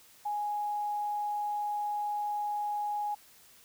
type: tone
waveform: sine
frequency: 830.6 Hz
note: G#5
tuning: in tune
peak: -30 dBFS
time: 0.25-3.15 s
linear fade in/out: 10 ms
effects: white hiss -58 dBFS RMS until 3.64 s